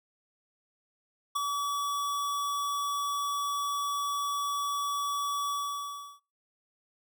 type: tone with ADSR envelope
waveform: square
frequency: 1142 Hz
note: D6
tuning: 49 cents flat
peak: -26 dBFS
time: 1.35-6.2 s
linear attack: 12 ms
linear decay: 13 ms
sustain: -4 dB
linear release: 690 ms
effects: noise-tail reverb RT60 0.4 s tail -26 dB re dry